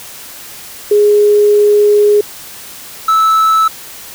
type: tone pair in turn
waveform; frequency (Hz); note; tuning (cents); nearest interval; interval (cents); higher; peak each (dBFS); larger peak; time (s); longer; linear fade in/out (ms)
sine / triangle; 415.3 / 1308.6; G#4 / E6; 0 / -13; octave + minor sixth; 1987; second; -5; neither; 0.91-2.21 / 3.08-3.68; first; 5
effects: white hiss -31 dBFS RMS until 4.14 s